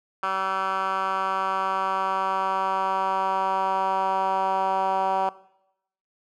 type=tone with band-pass filter sweep; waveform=10% pulse; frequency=191.2 Hz; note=G3; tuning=43 cents flat; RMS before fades=-24 dBFS; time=0.23-5.29 s; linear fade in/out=2 ms; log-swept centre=1300 to 850 Hz; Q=3; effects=noise-tail reverb RT60 0.8 s tail -19 dB re dry